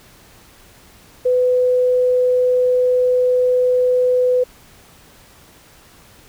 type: tone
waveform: sine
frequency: 501 Hz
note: B4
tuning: 25 cents sharp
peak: -12 dBFS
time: 1.25-4.44 s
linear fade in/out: 10 ms
effects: pink hiss -47 dBFS RMS until 6.28 s